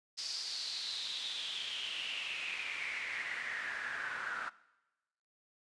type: noise with band-pass filter sweep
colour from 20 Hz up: pink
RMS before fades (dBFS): -40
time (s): 0.17-4.5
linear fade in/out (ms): 20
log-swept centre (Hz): 5000 to 1400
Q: 6.1
effects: noise-tail reverb RT60 1.0 s tail -20 dB re dry + resampled to 22050 Hz